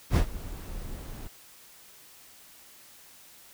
brown noise with ADSR envelope, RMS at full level -18 dBFS, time 0.1-1.28 s, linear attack 62 ms, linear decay 92 ms, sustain -20 dB, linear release 11 ms, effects white hiss -53 dBFS RMS until 3.53 s

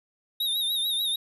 square tone with vibrato, 3729 Hz, A#7, in tune, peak -25 dBFS, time 0.4-1.16 s, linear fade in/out 5 ms, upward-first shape triangle, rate 6.8 Hz, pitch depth 87 cents each way, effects none

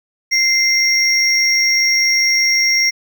triangle tone pair together, 2093 / 5588 Hz, C7 / F8, 0 / 0 cents, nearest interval octave + perfect fourth, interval 1700 cents, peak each -13 dBFS, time 0.31-2.91 s, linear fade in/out 20 ms, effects none

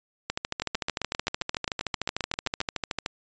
two click trains, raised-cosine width 0.2 ms, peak -10 / -10 dBFS, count 16 / 38, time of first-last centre 0.62-2.604 / 0.3-3.061 s, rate 7.56 / 13.4 Hz, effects resampled to 16000 Hz

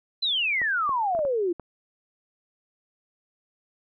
sine exponential sweep, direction down, 4115 to 332.3 Hz, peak -22 dBFS, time 0.22-1.53 s, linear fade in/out 10 ms
clicks, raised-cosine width 1 ms, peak -24 dBFS, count 6, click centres 0.617 / 0.893 / 1.15 / 1.191 / 1.251 / 1.597 s
effects none

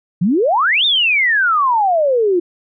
sine exponential two-way sweep, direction up then down, 159.5 to 3721 to 337.8 Hz, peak -11 dBFS, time 0.21-2.4 s, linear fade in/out 10 ms, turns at 0.85 s, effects none

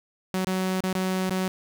sawtooth tone with dropouts, 186.9 Hz, F#3, 18 cents sharp, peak -20 dBFS, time 0.34-1.48 s, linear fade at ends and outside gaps 0 ms, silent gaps 0.446-0.471 / 0.806-0.837 / 0.929-0.952 / 1.295-1.307 s, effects none

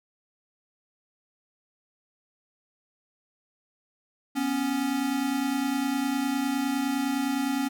square tone pair together, 246.9 / 276.7 Hz, B3 / C#4, 0 / -3 cents, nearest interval major second, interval 197 cents, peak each -31 / -27 dBFS, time 4.35-7.69 s, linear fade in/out 20 ms, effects none

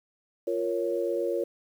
sine chord, Bb minor, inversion second, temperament equal, 349.2 / 466.2 / 554.4 Hz, F4 / Bb4 / Db5, 0 / 0 / 0 cents, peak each -30 dBFS, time 0.47-1.44 s, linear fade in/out 5 ms, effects 9-bit

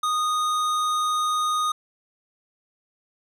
triangle tone with hard clipping, 1237 Hz, D#6, 10 cents flat, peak -23 dBFS, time 0.03-1.72 s, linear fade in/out 5 ms, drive 18 dB, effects none

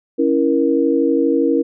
sine chord, A# diminished, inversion first, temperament equal with one note detuned, 277.2 / 329.6 / 471.9 Hz, C#4 / E4 / A#4, 0 / 0 / +21 cents, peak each -17 dBFS, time 0.18-1.63 s, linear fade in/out 20 ms, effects none

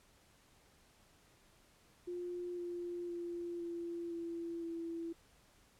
sine tone with pitch steps, 353.4 / 349.3 / 345.3 / 341.4 / 337.4 / 333.6 Hz, F4 / F4 / F4 / F4 / E4 / E4, +21 / 0 / -20 / -39 / +40 / +21 cents, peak -39 dBFS, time 2.07-5.13 s, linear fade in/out 10 ms, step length 510 ms, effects pink hiss -67 dBFS RMS until 5.79 s + low-pass 12000 Hz 12 dB/octave

